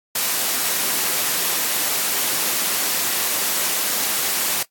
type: high-pass noise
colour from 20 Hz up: white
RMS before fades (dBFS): -21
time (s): 0.15-4.63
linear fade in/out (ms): 5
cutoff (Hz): 190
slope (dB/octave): 12
effects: noise-tail reverb RT60 0.1 s tail -17 dB re dry + AAC 64 kbps